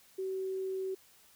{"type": "tone", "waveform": "sine", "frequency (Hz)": 380, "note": "F#4", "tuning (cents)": 46, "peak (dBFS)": -33, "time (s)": [0.18, 0.95], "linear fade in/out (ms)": 10, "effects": ["white hiss -62 dBFS RMS until 1.35 s"]}